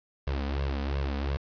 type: tone with flanger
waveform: sawtooth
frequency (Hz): 69.3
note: C#2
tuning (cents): 0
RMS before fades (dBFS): -30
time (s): 0.27-1.37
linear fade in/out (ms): 0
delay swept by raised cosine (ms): 1.8 to 4.1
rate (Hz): 2.8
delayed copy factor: +0.9
effects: resampled to 11025 Hz + 9-bit